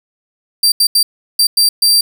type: tone bursts at uneven times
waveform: sawtooth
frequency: 4699 Hz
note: D8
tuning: in tune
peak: -5 dBFS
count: 6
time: 0.63-0.72 / 0.8-0.87 / 0.95-1.03 / 1.39-1.47 / 1.57-1.69 / 1.82-2.01 s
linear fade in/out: 5 ms
effects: none